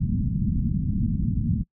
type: low-pass noise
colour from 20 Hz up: white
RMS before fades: -24 dBFS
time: 0-1.64 s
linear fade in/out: 20 ms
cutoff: 230 Hz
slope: 48 dB/octave
effects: noise-tail reverb RT60 0.1 s tail -24 dB re dry